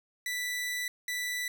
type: tone pair in turn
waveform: sawtooth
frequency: 1975.5 / 1975.5 Hz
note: B6 / B6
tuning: 0 / 0 cents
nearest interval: unison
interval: 0 cents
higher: neither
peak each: -28 dBFS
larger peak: neither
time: 0.26-0.88 / 1.08-1.48 s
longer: first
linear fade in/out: 2 ms
effects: none